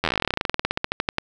slowing click train, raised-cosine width 0.3 ms, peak -5 dBFS, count 30, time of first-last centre 0.04-1.184 s, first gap 11 ms, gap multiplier 1.08, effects none

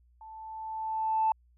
sine tone with level ramp, 880 Hz, A5, in tune, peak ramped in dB -45 to -21 dBFS, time 0.21-1.32 s, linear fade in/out 2 ms, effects tanh soft clip ceiling -17 dBFS + added 60 Hz sine -60 dBFS peak until 1.57 s

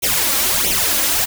white noise with flanger, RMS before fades -17 dBFS, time 0.02-1.26 s, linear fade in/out 20 ms, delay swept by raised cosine 0.31 to 3.71 ms, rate 1.5 Hz, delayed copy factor +0.8, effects none

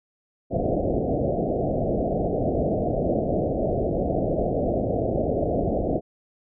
white low-pass noise, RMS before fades -24 dBFS, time 0.5-6.01 s, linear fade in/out 50 ms, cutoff 710 Hz, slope 96 dB/octave, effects none

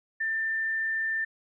sine tone, 1787 Hz, A6, 26 cents sharp, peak -26 dBFS, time 0.2-1.25 s, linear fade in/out 10 ms, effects none

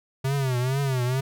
square tone with vibrato, 131.3 Hz, C3, 6 cents sharp, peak -23 dBFS, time 0.24-1.21 s, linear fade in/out 10 ms, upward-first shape triangle, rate 2.2 Hz, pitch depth 140 cents each way, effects none

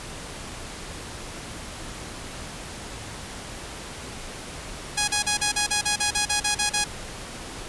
5% pulse tone bursts, 830.6 Hz, G#5, in tune, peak -9 dBFS, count 13, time 4.97-6.844 s, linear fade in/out 10 ms, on 110 ms, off 37 ms, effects pink hiss -37 dBFS RMS until 7.68 s + resampled to 24000 Hz

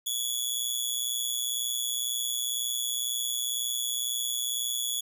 15% pulse tone with amplitude modulation, 3395 Hz, G#7, 37 cents sharp, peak -18 dBFS, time 0.06-5.01 s, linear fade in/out 10 ms, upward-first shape sine, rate 122 Hz, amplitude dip 70%, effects none

